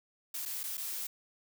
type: noise with dropouts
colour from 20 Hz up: blue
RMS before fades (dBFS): -38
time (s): 0.34-1.07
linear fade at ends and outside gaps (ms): 5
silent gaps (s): 0.454-0.458 / 0.633-0.637 / 0.772-0.777
effects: none